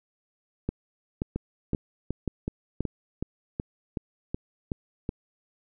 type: two click trains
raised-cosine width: 3 ms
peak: -16 / -14 dBFS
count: 11 / 5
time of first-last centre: 1.36-5.091 / 0.69-2.806 s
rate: 2.68 / 1.89 Hz
effects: none